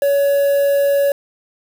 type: tone with quantisation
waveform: triangle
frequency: 563 Hz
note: C#5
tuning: 27 cents sharp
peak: -10 dBFS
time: 0.02-1.12 s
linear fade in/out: 2 ms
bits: 5
effects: none